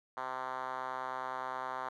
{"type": "tone with band-pass filter", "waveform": "5% pulse", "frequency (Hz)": 129.5, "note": "C3", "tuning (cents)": -17, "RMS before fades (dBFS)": -39, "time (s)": [0.17, 1.89], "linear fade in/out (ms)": 2, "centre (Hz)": 1000, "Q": 1.9, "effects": []}